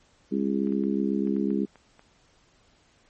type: harmonic tone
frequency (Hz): 68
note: C#2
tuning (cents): -33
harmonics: 3 / 4 / 5 / 6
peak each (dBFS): -26 / -28 / -30 / -32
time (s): 0.31-1.66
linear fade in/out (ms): 20
type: clicks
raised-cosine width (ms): 0.5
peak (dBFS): -35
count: 8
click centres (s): 0.672 / 0.724 / 0.837 / 1.273 / 1.365 / 1.505 / 1.757 / 1.994
effects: pink hiss -62 dBFS RMS until 3.09 s + MP3 32 kbps